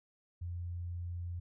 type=tone; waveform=sine; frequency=87.2 Hz; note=F2; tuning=2 cents flat; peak=-37 dBFS; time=0.41-1.4 s; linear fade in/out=10 ms; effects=none